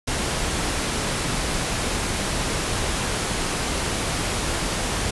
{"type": "low-pass noise", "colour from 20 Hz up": "pink", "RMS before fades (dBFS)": -25, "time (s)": [0.07, 5.11], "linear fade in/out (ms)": 10, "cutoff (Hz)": 11000, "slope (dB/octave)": 96, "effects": []}